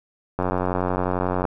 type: click train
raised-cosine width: 1 ms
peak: -9 dBFS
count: 98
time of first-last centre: 0.39-1.452 s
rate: 91.3 Hz
effects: none